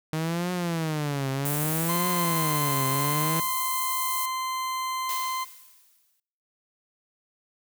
sawtooth tone with vibrato, 155.56 Hz, D#3, in tune, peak -22 dBFS, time 0.13-3.4 s, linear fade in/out 0 ms, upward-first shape triangle, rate 0.64 Hz, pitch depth 270 cents each way
white high-pass noise, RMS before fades -31 dBFS, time 1.45-4.26 s, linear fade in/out 5 ms, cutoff 7600 Hz, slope 24 dB/octave
40% pulse tone, 1037 Hz, C6, 16 cents flat, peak -27 dBFS, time 1.88-5.45 s, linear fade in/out 20 ms
blue noise with exponential decay, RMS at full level -32 dBFS, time 5.09-6.2 s, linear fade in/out 2 ms, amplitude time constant 240 ms
effects noise-tail reverb RT60 0.8 s tail -22 dB re dry

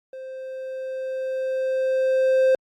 triangle tone with level ramp, 523.3 Hz, C5, in tune, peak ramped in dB -32 to -12 dBFS, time 0.13-2.55 s, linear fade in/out 2 ms, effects Opus 48 kbps

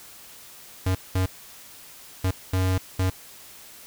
square tone bursts at uneven times, 93.2 Hz, F#2, 13 cents sharp, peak -21 dBFS, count 5, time 0.86-0.95 / 1.15-1.26 / 2.24-2.31 / 2.53-2.78 / 2.99-3.1 s, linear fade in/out 5 ms, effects white hiss -46 dBFS RMS until 3.86 s

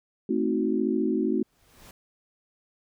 sine chord, A diminished seventh, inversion none, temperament equal with one note detuned, 220 / 261.6 / 316.7 / 370 Hz, A3 / C4 / Eb4 / Gb4, 0 / 0 / +31 / 0 cents, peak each -28 dBFS, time 0.29-1.43 s, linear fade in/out 5 ms
pink noise with exponential growth, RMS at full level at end -47 dBFS, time 1.22-1.91 s, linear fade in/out 2 ms, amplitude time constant 150 ms
effects none

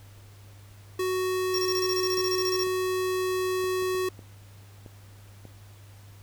square tone, 370.9 Hz, F#4, 4 cents sharp, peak -26 dBFS, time 0.99-4.09 s, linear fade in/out 5 ms
square tone bursts, 5560 Hz, F8, 9 cents flat, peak -28 dBFS, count 16, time 1.54-2.635 s, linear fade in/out 2 ms, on 45 ms, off 25 ms
clicks, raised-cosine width 2 ms, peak -32 dBFS, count 8, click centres 2.179 / 2.67 / 3.641 / 3.824 / 3.949 / 4.192 / 4.862 / 5.453 s
effects added 100 Hz sine -47 dBFS peak until 6.22 s + pink hiss -56 dBFS RMS until 6.22 s

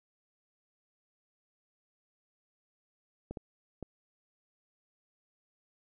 clicks, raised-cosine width 2 ms, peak -26 dBFS, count 3, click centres 3.31 / 3.372 / 3.827 s, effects none

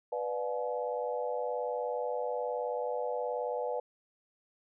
sine chord, B diminished seventh, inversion none, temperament just, 493.9 / 592.7 / 711.2 / 853.4 Hz, B4 / D5 / F5 / Ab5, 0 / +16 / +31 / +47 cents, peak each -34 / -37 / -40 / -39 dBFS, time 0.12-3.8 s, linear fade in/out 5 ms, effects none

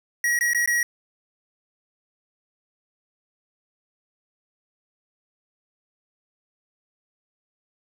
square tone with dropouts, 1907 Hz, A#6, 39 cents sharp, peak -20 dBFS, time 0.24-0.83 s, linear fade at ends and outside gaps 2 ms, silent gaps 0.39-0.409 / 0.534-0.547 / 0.66-0.675 s, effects none

